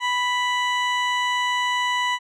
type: tone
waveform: 20% pulse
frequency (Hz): 987.8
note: B5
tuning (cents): 0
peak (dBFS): -15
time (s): 0-2.19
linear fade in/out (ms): 50
effects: low-pass 5000 Hz 12 dB/octave